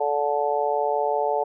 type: harmonic tone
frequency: 145.5 Hz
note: D3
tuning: 16 cents flat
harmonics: 3 / 4 / 5 / 6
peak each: -26 / -26 / -26 / -26 dBFS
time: 0-1.44 s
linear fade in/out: 10 ms
effects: none